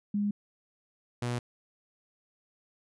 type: tone pair in turn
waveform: sine / sawtooth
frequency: 205.1 / 121.36 Hz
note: G#3 / B2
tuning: -21 / -30 cents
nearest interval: major sixth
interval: 909 cents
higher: first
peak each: -26 dBFS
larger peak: neither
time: 0.14-0.31 / 1.22-1.39 s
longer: neither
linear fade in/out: 5 ms
effects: resampled to 24000 Hz